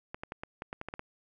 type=clicks; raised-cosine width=0.5 ms; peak=-23 dBFS; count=10; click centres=0.145 / 0.235 / 0.321 / 0.435 / 0.621 / 0.729 / 0.814 / 0.886 / 0.939 / 0.994 s; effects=none